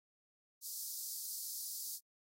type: high-pass noise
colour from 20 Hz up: white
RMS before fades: -43 dBFS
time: 0.61-2 s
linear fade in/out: 50 ms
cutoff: 4400 Hz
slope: 48 dB/octave
effects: AAC 48 kbps

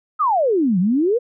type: exponential two-way sweep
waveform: sine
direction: down then up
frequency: 1323 to 171.5 to 509 Hz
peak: -14 dBFS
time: 0.19-1.19 s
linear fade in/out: 20 ms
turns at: 0.79 s
effects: none

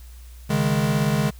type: chord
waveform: square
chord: C# suspended second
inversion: none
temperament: equal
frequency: 138.59 / 155.56 / 207.7 Hz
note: C#3 / D#3 / G#3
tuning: 0 / 0 / 0 cents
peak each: -24 dBFS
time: 0.49-1.31 s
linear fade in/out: 20 ms
effects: added 60 Hz sine -39 dBFS peak until 1.39 s + white hiss -53 dBFS RMS until 1.39 s

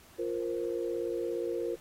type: chord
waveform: sine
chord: F suspended fourth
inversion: none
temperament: equal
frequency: 349.2 / 466.2 / 523.3 Hz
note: F4 / Bb4 / C5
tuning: 0 / 0 / 0 cents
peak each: -34 / -34 / -38 dBFS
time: 0.18-1.76 s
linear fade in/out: 20 ms
effects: pink hiss -57 dBFS RMS until 1.8 s + AAC 48 kbps

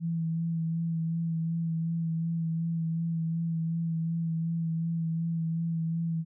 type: tone with vibrato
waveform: sine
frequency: 164.81 Hz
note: E3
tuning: in tune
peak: -27 dBFS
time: 0-6.25 s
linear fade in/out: 50 ms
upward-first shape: sine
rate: 2.7 Hz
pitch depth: 22 cents each way
effects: none

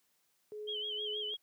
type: tone with tremolo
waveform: sine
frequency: 422.8 Hz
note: G#4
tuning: 31 cents sharp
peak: -40 dBFS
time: 0.52-1.34 s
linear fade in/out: 0 ms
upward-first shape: sine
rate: 2.1 Hz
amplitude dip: 50%
type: tone with vibrato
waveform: sine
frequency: 3136 Hz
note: G7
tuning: in tune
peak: -36 dBFS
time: 0.67-1.37 s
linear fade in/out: 20 ms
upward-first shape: sine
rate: 6.3 Hz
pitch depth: 92 cents each way
effects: white hiss -75 dBFS RMS until 1.42 s + high-pass 100 Hz 12 dB/octave

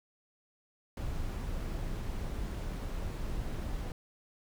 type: noise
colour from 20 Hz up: brown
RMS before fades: -36 dBFS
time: 0.97-3.92 s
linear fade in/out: 2 ms
effects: none

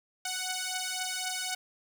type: beating tone pair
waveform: 5% pulse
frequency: 740 / 743.9 Hz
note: F#5 / F#5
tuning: 0 / +9 cents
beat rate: 3.9 Hz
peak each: -23 / -24 dBFS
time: 0.25-1.55 s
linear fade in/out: 5 ms
effects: none

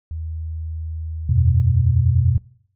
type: tone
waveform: sine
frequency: 80 Hz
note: D#2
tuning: 49 cents sharp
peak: -25 dBFS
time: 0.11-1.6 s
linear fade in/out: 0 ms
type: chord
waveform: sine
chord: E suspended second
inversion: none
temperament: equal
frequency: 82.41 / 92.5 / 123.47 Hz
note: E2 / F#2 / B2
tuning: 0 / 0 / 0 cents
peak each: -19 / -18 / -17 dBFS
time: 1.29-2.38 s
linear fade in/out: 5 ms
effects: noise-tail reverb RT60 0.6 s tail -21 dB re dry

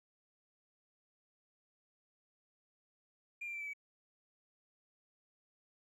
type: tone with pitch steps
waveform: triangle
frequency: 2400 / 2370 / 2340 / 2310 / 2281 Hz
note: D7 / D7 / D7 / D7 / C#7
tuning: +37 / +15 / -7 / -29 / +49 cents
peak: -37 dBFS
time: 3.41-3.735 s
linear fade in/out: 10 ms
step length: 65 ms
effects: tanh soft clip ceiling -37 dBFS

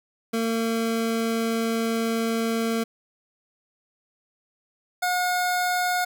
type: tone pair in turn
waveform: 25% pulse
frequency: 227.3 / 721.6 Hz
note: A#3 / F#5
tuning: -43 / -44 cents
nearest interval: octave + minor sixth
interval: 1999 cents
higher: second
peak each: -19 / -18 dBFS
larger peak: second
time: 0.33-2.84 / 5.02-6.05 s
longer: first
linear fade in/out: 10 ms
effects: none

